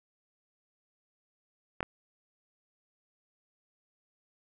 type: clicks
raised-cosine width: 0.5 ms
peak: -17 dBFS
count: 2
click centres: 1.806 / 1.829 s
effects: none